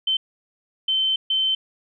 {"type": "tone bursts at uneven times", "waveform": "sine", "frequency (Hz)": 3085, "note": "G7", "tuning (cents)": -28, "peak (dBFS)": -18, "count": 3, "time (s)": [[0.07, 0.17], [0.88, 1.16], [1.3, 1.55]], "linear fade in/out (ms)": 5, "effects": []}